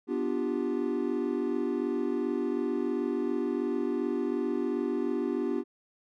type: chord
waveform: triangle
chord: G dominant seventh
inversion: first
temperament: equal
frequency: 246.9 / 293.7 / 349.2 / 392 Hz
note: B3 / D4 / F4 / G4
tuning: 0 / 0 / 0 / 0 cents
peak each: -31 dBFS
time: 0.07-5.64 s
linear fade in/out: 50 ms
effects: none